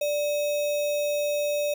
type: tone with sample-and-hold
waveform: sine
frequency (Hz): 587.3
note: D5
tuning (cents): 0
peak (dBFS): -23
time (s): 0.01-1.74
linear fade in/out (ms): 5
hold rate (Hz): 3150
effects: none

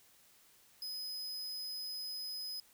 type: tone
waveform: 45% pulse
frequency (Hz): 5040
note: D#8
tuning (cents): +21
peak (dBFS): -40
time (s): 0.82-2.6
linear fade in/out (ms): 2
effects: white hiss -65 dBFS RMS until 2.73 s

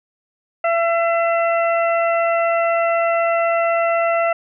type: harmonic tone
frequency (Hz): 673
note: E5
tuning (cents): +36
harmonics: 1 / 2 / 3 / 4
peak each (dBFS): -16 / -22 / -26 / -28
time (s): 0.64-4.33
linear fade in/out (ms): 5
effects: none

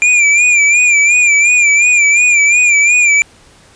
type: tone with vibrato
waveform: square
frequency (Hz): 2382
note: D7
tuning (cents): +24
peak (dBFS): -7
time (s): 0.02-3.22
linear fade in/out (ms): 0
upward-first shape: sine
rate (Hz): 2.8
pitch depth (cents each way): 68
effects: pink hiss -44 dBFS RMS until 3.75 s + resampled to 22050 Hz

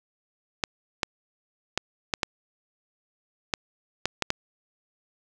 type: clicks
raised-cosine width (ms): 0.2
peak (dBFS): -6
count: 9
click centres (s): 0.638 / 1.032 / 1.776 / 2.138 / 2.232 / 3.538 / 4.056 / 4.223 / 4.304
effects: none

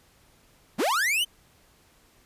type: linear sweep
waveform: 45% pulse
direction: up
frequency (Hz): 146.83 to 3126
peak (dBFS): -22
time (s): 0.78-1.25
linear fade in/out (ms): 20
effects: pink hiss -60 dBFS RMS until 2.25 s + resampled to 32000 Hz

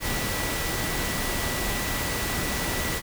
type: tone in noise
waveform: sine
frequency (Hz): 1960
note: B6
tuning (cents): -14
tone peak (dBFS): -35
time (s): 0-3.02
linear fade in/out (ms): 50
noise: pink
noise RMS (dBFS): -28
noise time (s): 0-3.02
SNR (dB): -10
effects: none

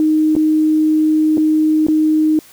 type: tone with dropouts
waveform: sine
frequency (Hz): 310.4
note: D#4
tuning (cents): -4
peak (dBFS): -10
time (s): 0-2.39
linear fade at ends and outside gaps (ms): 1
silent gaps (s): 0.353-0.364 / 1.372-1.379 / 1.867-1.884
effects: white hiss -44 dBFS RMS until 2.52 s

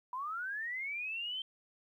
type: linear sweep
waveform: sine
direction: up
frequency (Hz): 976 to 3136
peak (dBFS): -36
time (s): 0.13-1.42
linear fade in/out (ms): 2
effects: 12-bit

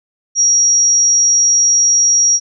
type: tone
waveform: sine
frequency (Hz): 5680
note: F8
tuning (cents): +28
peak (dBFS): -8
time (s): 0.35-2.4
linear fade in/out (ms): 50
effects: none

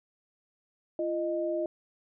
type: tone pair together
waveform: sine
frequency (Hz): 342.3 / 618.2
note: F4 / D#5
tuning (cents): -35 / -11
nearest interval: minor seventh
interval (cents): 1024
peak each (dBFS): -31 / -30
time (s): 0.99-1.66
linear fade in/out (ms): 2
effects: none

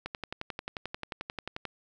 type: click train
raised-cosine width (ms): 0.3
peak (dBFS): -19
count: 19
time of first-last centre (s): 0.06-1.653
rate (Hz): 11.3
effects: none

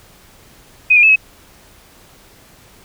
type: tone with pitch steps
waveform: sine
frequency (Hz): 2505 / 2417 / 2606 / 2564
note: D#7 / D7 / E7 / E7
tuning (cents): +11 / +49 / -20 / -49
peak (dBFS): -6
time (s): 0.9-1.16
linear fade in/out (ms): 10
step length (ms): 65
effects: pink hiss -46 dBFS RMS until 2.84 s

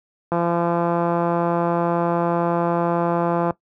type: click train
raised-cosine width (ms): 1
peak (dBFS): -8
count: 546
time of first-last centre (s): 0.32-3.507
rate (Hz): 171
effects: noise-tail reverb RT60 0.1 s tail -18 dB re dry + high-pass 80 Hz 12 dB/octave

